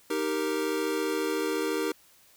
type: chord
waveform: square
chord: Eb major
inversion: none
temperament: equal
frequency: 311.1 / 392 / 466.2 Hz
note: Eb4 / G4 / Bb4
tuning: 0 / 0 / 0 cents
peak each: -32 dBFS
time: 0.1-1.92 s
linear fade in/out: 5 ms
effects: white hiss -59 dBFS RMS until 2.36 s